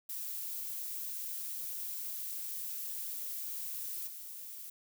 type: noise with level steps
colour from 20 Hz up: violet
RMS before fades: -40 / -46 dBFS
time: 0.09-4.7 s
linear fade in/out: 5 ms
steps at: 4.07 s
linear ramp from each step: 5 ms
effects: none